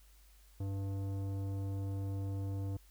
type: tone with tanh clipping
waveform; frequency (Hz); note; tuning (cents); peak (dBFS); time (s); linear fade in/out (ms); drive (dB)
triangle; 98; G2; 0; -37; 0.6-2.77; 5; 18
effects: added 50 Hz sine -59 dBFS peak until 2.9 s + white hiss -67 dBFS RMS until 2.9 s